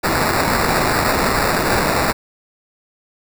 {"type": "noise with sample-and-hold", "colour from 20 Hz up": "blue", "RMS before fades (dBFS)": -17, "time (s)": [0.03, 2.13], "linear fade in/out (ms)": 20, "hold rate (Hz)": 3150, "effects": []}